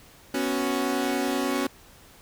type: chord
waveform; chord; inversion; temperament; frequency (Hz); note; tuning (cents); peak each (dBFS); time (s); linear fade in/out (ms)
sawtooth; B suspended second; none; equal; 246.9 / 277.2 / 370; B3 / C#4 / F#4; 0 / 0 / 0; -26 / -23 / -26; 0.34-1.67; 5
effects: pink hiss -52 dBFS RMS until 2.21 s